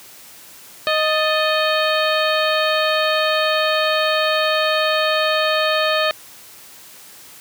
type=harmonic tone with a mistuned harmonic; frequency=622.3 Hz; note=D#5; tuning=in tune; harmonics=1 / 2 / 3 / 4 / 5 / 6 / 7; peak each=-19 / -22 / -24 / -25 / -26 / -27 / -27 dBFS; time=0.87-6.11 s; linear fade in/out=0 ms; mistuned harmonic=3; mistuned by=-96 cents; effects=white hiss -42 dBFS RMS until 7.4 s + high-pass 80 Hz 12 dB/octave